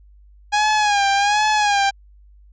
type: tone with vibrato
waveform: sawtooth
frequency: 823 Hz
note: G#5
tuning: 16 cents flat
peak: -11 dBFS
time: 0.52-1.91 s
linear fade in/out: 20 ms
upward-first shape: sine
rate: 1.3 Hz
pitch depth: 69 cents each way
effects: added 50 Hz sine -45 dBFS peak until 2.52 s + resampled to 16000 Hz